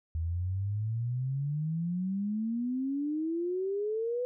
sine exponential sweep, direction up, 79.4 to 501 Hz, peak -29 dBFS, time 0.15-4.25 s, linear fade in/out 0 ms, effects none

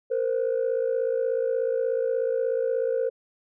sine tone pair together, 462 / 518.6 Hz, A#4 / C5, -16 / -15 cents, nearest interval major second, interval 201 cents, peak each -24 dBFS, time 0.1-3.1 s, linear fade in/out 20 ms, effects tanh soft clip ceiling -18 dBFS

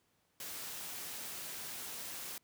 white noise, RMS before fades -44 dBFS, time 0.4-2.38 s, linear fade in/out 2 ms, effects pink hiss -75 dBFS RMS until 2.43 s + high-pass 80 Hz 12 dB/octave

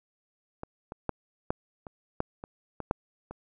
clicks, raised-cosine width 1 ms, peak -22 / -24 / -14 / -13 / -27 / -13 / -25 / -21 / -11 / -26 dBFS, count 10, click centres 0.634 / 0.921 / 1.093 / 1.505 / 1.868 / 2.204 / 2.439 / 2.803 / 2.911 / 3.31 s, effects none

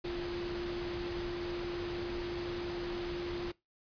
sine tone in noise, 349.2 Hz, F4, in tune, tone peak -36 dBFS, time 0.04-3.52 s, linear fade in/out 10 ms, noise pink, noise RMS -42 dBFS, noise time 0.04-3.52 s, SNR +3 dB, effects noise-tail reverb RT60 0.2 s tail -21 dB re dry + resampled to 11025 Hz

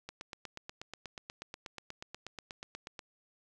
click train, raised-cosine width 0.2 ms, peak -25 dBFS, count 25, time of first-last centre 0.09-2.992 s, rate 8.27 Hz, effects none

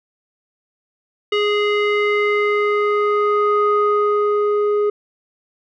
square tone with low-pass filter sweep, 415.4 Hz, G#4, in tune, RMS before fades -17 dBFS, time 1.32-4.9 s, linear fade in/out 5 ms, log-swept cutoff 2900 to 840 Hz, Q 3.1, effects none

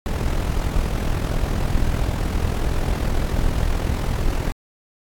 brown noise with amplitude modulation, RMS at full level -18 dBFS, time 0.06-4.52 s, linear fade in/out 0 ms, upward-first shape sine, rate 41.5 Hz, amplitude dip 60%, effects AAC 64 kbps

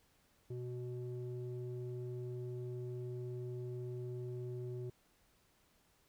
square tone with low-pass filter, 123.47 Hz, B2, in tune, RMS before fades -43 dBFS, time 0.5-4.9 s, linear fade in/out 5 ms, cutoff 360 Hz, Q 2.5, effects pink hiss -72 dBFS RMS until 6.08 s

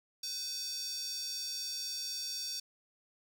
square tone with high-pass filter, 508 Hz, B4, 49 cents sharp, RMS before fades -39 dBFS, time 0.23-2.6 s, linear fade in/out 5 ms, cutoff 5000 Hz, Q 8, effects none

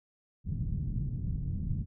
white low-pass noise, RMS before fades -33 dBFS, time 0.44-1.86 s, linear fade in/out 50 ms, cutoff 160 Hz, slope 24 dB/octave, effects none

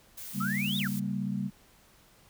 blue noise, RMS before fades -42 dBFS, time 0.17-1 s, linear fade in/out 10 ms
sine chord, G diminished, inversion second, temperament equal, 138.59 / 196 / 233.1 Hz, Db3 / G3 / Bb3, 0 / 0 / 0 cents, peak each -36 / -31 / -36 dBFS, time 0.33-1.51 s, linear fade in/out 50 ms
sine exponential two-way sweep, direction up then down, 1238 to 3819 to 1238 Hz, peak -31 dBFS, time 0.4-0.88 s, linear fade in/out 10 ms, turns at 0.78 s
effects pink hiss -60 dBFS RMS until 2.29 s

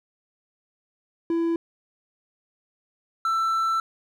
triangle tone pair in turn, 333.8 / 1332.9 Hz, E4 / E6, +22 / +19 cents, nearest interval 2 octaves, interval 2397 cents, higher second, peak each -19 dBFS, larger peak neither, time 1.3-1.56 / 3.25-3.8 s, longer second, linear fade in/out 2 ms, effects none

